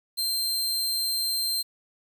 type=tone; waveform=sawtooth; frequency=4152 Hz; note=C8; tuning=14 cents flat; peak=-22 dBFS; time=0.17-1.63 s; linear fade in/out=20 ms; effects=9-bit